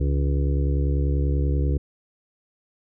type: harmonic tone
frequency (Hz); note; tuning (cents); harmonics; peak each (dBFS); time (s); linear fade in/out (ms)
70.2; C#2; +22; 1 / 2 / 4 / 5 / 6 / 7; -20 / -26 / -32 / -34 / -36 / -37; 0-1.78; 10
effects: none